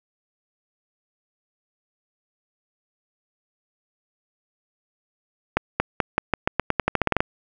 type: accelerating click train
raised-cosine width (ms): 0.5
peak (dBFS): -3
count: 16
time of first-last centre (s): 5.57-7.205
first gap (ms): 230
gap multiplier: 0.88
effects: none